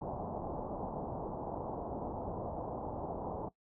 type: low-pass noise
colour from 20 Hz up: white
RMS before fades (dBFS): -40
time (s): 0.01-3.49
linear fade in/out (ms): 10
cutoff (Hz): 920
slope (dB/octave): 48
effects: noise-tail reverb RT60 0.1 s tail -19 dB re dry